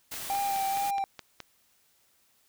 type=noise; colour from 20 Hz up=white; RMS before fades=-38 dBFS; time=0.11-0.91 s; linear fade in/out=10 ms
type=click train; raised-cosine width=0.2 ms; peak=-22 dBFS; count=7; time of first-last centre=0.14-1.403 s; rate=4.75 Hz
type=tone with vibrato; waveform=triangle; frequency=790 Hz; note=G5; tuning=13 cents sharp; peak=-25 dBFS; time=0.3-1.04 s; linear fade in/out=0 ms; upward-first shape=sine; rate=2.2 Hz; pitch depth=25 cents each way
effects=white hiss -67 dBFS RMS until 2.48 s